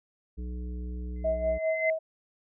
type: harmonic tone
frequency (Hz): 61.2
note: B1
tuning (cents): -15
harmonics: 1 / 3 / 5 / 7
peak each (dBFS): -33 / -43 / -47 / -50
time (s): 0.37-1.59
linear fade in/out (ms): 20
type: tone with exponential growth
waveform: sine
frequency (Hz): 2059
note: C7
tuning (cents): -28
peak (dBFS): -25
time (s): 1.16-1.9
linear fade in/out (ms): 2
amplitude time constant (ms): 160
type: tone with tremolo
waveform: sine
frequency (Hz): 640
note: D#5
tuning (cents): +49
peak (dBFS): -23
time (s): 1.24-1.99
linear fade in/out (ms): 10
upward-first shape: sine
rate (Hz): 5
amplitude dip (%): 65
effects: none